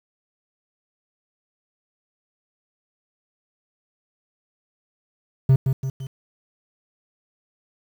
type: tone with echo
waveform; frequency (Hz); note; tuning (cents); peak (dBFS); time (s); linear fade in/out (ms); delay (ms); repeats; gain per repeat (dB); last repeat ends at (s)
triangle; 132.9; C3; +27; -9; 5.49-5.56; 5; 170; 3; -6; 6.07
effects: 8-bit